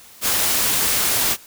white noise, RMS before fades -19 dBFS, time 0.21-1.37 s, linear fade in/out 50 ms, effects white hiss -45 dBFS RMS until 1.46 s

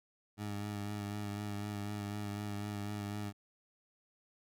20% pulse tone with vibrato, 103 Hz, G#2, 14 cents flat, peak -33 dBFS, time 0.37-3.33 s, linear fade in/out 50 ms, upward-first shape sine, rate 4 Hz, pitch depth 25 cents each way, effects none

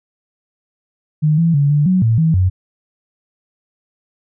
sine tone with pitch steps, 152.8 / 166.5 / 142.6 / 147.1 / 185 / 113.2 / 161.3 / 92.5 Hz, D#3 / E3 / C#3 / D3 / F#3 / A2 / E3 / F#2, -31 / +18 / +49 / +3 / 0 / +50 / -37 / 0 cents, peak -10 dBFS, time 1.22-2.5 s, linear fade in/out 20 ms, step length 160 ms, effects none

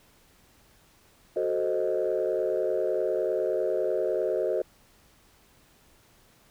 sine chord, F# diminished seventh, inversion none, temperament equal, 370 / 440 / 523.3 / 622.3 Hz, F#4 / A4 / C5 / Eb5, 0 / 0 / 0 / 0 cents, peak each -29 dBFS, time 1.36-4.62 s, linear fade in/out 5 ms, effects tanh soft clip ceiling -17 dBFS + pink hiss -60 dBFS RMS until 6.5 s

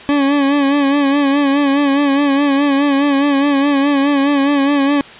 40% pulse tone with vibrato, 281.5 Hz, C#4, 27 cents sharp, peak -10 dBFS, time 0.09-5.01 s, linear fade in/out 0 ms, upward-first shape sine, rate 4.8 Hz, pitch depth 56 cents each way, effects white hiss -35 dBFS RMS until 5.19 s + resampled to 8000 Hz

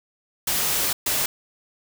white noise bursts at uneven times, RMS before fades -23 dBFS, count 2, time 0.47-0.93 / 1.06-1.26 s, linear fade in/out 5 ms, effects none

